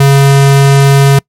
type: tone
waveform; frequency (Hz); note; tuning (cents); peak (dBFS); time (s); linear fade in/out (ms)
square; 138.59; C#3; 0; -3; 0-1.19; 5
effects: noise-tail reverb RT60 0.1 s tail -26 dB re dry + MP3 64 kbps